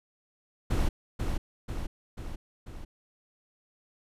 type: noise with echo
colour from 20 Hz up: brown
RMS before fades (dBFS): -25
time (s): 0.7-0.89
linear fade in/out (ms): 10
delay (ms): 490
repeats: 4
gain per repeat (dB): -4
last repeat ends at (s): 2.85
effects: resampled to 32000 Hz

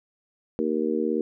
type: harmonic tone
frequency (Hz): 77.78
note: D#2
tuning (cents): 0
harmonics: 3 / 4 / 5 / 6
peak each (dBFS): -28 / -28 / -28 / -28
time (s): 0.59-1.21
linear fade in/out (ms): 0
effects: none

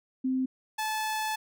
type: tone pair in turn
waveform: sine / sawtooth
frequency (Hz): 259.8 / 867.3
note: C4 / A5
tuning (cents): -12 / -25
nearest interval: octave + major sixth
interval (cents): 2087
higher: second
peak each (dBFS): -25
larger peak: neither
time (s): 0.24-0.46 / 0.78-1.36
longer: second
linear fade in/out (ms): 10
effects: none

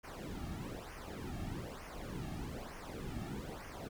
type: noise with flanger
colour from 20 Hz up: brown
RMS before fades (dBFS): -44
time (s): 0.03-3.89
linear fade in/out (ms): 20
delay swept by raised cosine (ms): 0.25 to 2.05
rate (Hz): 1.1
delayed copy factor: -0.8
effects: none

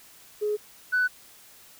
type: tone pair in turn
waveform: sine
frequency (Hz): 419.9 / 1493.5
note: G#4 / F#6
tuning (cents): +19 / +16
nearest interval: octave + minor seventh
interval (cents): 2197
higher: second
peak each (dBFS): -23 / -19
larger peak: second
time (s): 0.41-0.57 / 0.92-1.08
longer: neither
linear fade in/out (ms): 20
effects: tanh soft clip ceiling -17 dBFS + white hiss -52 dBFS RMS until 1.79 s

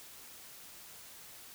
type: silence
effects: white hiss -52 dBFS RMS until 1.54 s

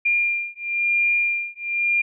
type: beating tone pair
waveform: sine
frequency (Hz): 2400 / 2401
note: D7 / D7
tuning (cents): +37 / +38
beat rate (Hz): 1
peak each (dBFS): -22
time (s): 0.05-2.02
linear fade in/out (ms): 10
effects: none

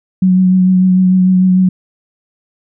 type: tone with vibrato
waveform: sine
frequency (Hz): 185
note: F#3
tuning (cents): 0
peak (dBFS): -6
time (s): 0.22-1.69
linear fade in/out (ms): 5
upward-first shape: triangle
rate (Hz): 6.7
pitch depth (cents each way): 23
effects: none

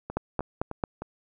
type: two click trains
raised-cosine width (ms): 1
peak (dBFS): -12 / -20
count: 4 / 4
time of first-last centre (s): 0.17-0.838 / 0.1-1.02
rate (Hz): 4.49 / 3.26
effects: none

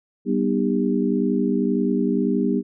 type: tone cluster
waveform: sine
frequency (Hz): 194.3 / 244.8 / 306.7 / 400.2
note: G3 / B3 / D#4 / G4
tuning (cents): -15 / -15 / -25 / +36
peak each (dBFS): -23 / -22 / -25 / -25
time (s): 0.25-2.63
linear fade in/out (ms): 50
effects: none

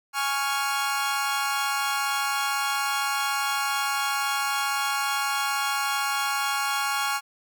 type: chord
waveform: sawtooth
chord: Db major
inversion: second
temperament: equal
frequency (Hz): 830.6 / 1108.7 / 1396.9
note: Ab5 / Db6 / F6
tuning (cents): 0 / 0 / 0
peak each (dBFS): -25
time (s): 0.13-7.21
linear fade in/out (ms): 50
effects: none

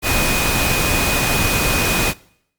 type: tone in noise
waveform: sine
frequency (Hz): 2489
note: D#7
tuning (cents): 0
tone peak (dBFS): -22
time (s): 0.02-2.14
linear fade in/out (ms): 50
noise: pink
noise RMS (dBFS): -18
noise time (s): 0.02-2.14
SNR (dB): -7
effects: noise-tail reverb RT60 0.7 s tail -23 dB re dry + Opus 48 kbps

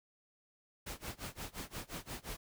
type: noise with tremolo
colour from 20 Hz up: pink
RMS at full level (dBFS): -42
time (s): 0.86-2.37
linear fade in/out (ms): 10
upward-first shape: sine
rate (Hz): 5.7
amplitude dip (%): 95
effects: none

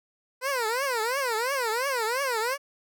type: tone with vibrato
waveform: 15% pulse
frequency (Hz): 493.9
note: B4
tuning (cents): 0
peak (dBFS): -19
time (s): 0.41-2.58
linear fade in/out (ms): 50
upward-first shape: triangle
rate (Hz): 2.9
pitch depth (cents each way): 260
effects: none

